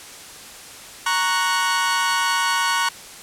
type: chord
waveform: sawtooth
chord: F# major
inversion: first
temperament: equal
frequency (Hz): 932.3 / 1108.7 / 1480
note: A#5 / C#6 / F#6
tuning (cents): 0 / 0 / 0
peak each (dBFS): -19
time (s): 1.06-2.89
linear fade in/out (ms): 5
effects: white hiss -39 dBFS RMS until 3.22 s + low-pass 10000 Hz 12 dB/octave